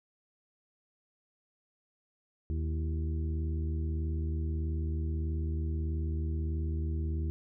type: harmonic tone with a mistuned harmonic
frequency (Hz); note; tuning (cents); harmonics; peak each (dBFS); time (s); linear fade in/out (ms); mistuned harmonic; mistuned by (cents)
78.4; D#2; +14; 1 / 2 / 3 / 4 / 5; -30 / -41 / -45 / -43 / -50; 2.5-7.3; 0; 4; +82
effects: none